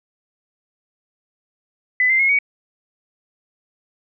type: tone with pitch steps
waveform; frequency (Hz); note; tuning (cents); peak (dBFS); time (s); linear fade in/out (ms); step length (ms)
sine; 2005 / 2083 / 2164 / 2248; B6 / C7 / C#7 / C#7; +26 / -8 / -42 / +24; -13; 2-2.388; 2; 97
effects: none